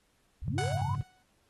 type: linear sweep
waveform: sine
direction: up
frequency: 41.76 to 1046.5 Hz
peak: -35 dBFS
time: 0.42-0.95 s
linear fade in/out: 0 ms
type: chord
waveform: sine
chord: F# suspended second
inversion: none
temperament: equal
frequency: 92.5 / 103.83 / 138.59 Hz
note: F#2 / G#2 / C#3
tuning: 0 / 0 / 0 cents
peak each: -38 / -34 / -33 dBFS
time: 0.48-1.01 s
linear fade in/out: 0 ms
type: tone with exponential decay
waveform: sawtooth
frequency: 740 Hz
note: F#5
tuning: in tune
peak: -26 dBFS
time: 0.58-1.23 s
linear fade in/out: 1 ms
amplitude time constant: 140 ms
effects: pink hiss -71 dBFS RMS until 1.49 s + AAC 32 kbps